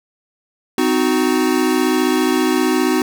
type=chord; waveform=square; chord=C diminished; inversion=none; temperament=equal with one note detuned; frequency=256.1 / 311.1 / 370 Hz; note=C4 / Eb4 / Gb4; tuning=-37 / 0 / 0 cents; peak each=-19 dBFS; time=0.78-3.02 s; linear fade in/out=2 ms; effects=none